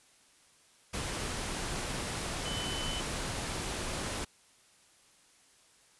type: tone in noise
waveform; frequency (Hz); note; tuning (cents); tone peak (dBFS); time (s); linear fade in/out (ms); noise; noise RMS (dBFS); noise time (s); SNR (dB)
sine; 3023; F#7; +36; -38; 2.45-3.01; 10; pink; -36; 0.93-4.25; -5
effects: white hiss -63 dBFS RMS until 5.99 s + resampled to 24000 Hz

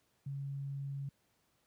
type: tone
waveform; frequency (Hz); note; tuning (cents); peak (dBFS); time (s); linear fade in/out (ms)
sine; 138.9; C#3; +4; -37; 0.26-1.09; 5
effects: pink hiss -75 dBFS RMS until 1.66 s + high-pass 80 Hz 12 dB/octave

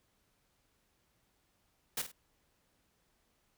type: noise with echo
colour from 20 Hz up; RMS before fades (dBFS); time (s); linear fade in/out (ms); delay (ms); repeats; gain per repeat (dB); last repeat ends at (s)
white; -35; 1.97-2.02; 5; 49; 2; -10; 2.118
effects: pink hiss -75 dBFS RMS until 3.57 s

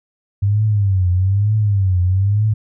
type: tone with vibrato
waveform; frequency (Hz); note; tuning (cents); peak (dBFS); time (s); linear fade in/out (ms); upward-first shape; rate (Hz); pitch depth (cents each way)
sine; 98.4; G2; +7; -12; 0.42-2.54; 10; triangle; 1.1; 180
effects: none

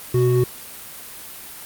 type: tone pair together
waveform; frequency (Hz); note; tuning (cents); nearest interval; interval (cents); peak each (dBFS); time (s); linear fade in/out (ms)
triangle; 125.2 / 370; B2 / F#4; +24 / 0; octave + perfect fifth; 1876; -15; 0.14-0.44; 5
effects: white hiss -37 dBFS RMS until 1.65 s + Opus 32 kbps

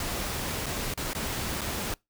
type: noise with dropouts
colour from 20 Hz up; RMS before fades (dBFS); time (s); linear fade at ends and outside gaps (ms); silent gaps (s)
pink; -32; 0-1.94; 2; 0.66-0.664 / 0.939-0.975 / 1.133-1.149 / 1.61-1.615
effects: noise-tail reverb RT60 0.2 s tail -25 dB re dry

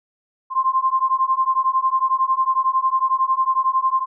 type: beating tone pair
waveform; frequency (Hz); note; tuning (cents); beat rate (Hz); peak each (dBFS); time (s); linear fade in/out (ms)
sine; 1046.5 / 1057.5; C6 / C6; 0 / +18; 11; -19; 0.5-4.06; 50
effects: none

